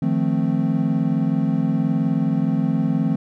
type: chord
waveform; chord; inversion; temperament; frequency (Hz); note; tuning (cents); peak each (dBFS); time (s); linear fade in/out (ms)
triangle; F dominant seventh; third; equal; 155.56 / 174.61 / 220 / 261.6; Eb3 / F3 / A3 / C4; 0 / 0 / 0 / 0; -21; 0.02-3.16; 5
effects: none